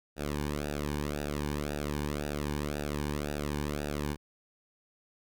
sawtooth tone with flanger, 73.42 Hz, D2, in tune, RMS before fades -34 dBFS, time 0.16-4.17 s, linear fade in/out 50 ms, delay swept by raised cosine 0.93 to 1.54 ms, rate 1.9 Hz, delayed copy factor -1, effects none

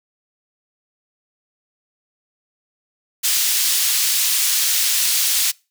pink high-pass noise, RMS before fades -18 dBFS, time 3.23-5.52 s, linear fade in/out 20 ms, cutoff 3800 Hz, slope 12 dB/octave, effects noise-tail reverb RT60 0.3 s tail -25 dB re dry

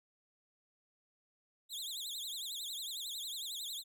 sawtooth tone with vibrato, 3663 Hz, A#7, 31 cents flat, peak -37 dBFS, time 1.69-3.84 s, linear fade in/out 50 ms, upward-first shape triangle, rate 11 Hz, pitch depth 240 cents each way, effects none

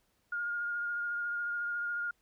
sine tone with vibrato, 1420 Hz, F6, 28 cents sharp, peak -32 dBFS, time 0.32-2.11 s, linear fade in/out 5 ms, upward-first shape triangle, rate 14 Hz, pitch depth 17 cents each way, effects pink hiss -74 dBFS RMS until 2.21 s

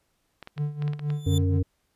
clicks, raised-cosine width 0.3 ms, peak -24 dBFS, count 8, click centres 0.427 / 0.474 / 0.579 / 0.823 / 0.879 / 0.934 / 0.994 / 1.103 s
triangle tone with tremolo, 147.6 Hz, D3, 9 cents sharp, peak -21 dBFS, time 0.56-1.61 s, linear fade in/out 50 ms, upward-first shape sine, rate 4.1 Hz, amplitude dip 80%
sawtooth tone with exponential growth, 3517 Hz, A7, 1 cent flat, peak -27 dBFS, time 1.08-1.38 s, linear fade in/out 2 ms, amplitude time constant 65 ms
harmonic tone, 92.5 Hz, F#2, in tune, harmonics 1 / 3 / 5, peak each -21 / -29 / -34 dBFS, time 1.26-1.63 s, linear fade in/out 10 ms
effects pink hiss -72 dBFS RMS until 1.95 s + resampled to 32000 Hz

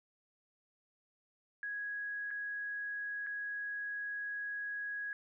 sine tone with dropouts, 1661.2 Hz, G#6, in tune, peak -37 dBFS, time 1.63-5.13 s, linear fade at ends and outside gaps 1 ms, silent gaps 2.306-2.311 / 3.265-3.269 s, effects none

